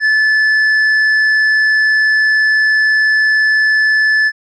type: tone with hard clipping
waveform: triangle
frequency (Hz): 1737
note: A6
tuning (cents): -23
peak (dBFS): -10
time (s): 0-4.32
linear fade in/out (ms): 50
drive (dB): 7
effects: resampled to 24000 Hz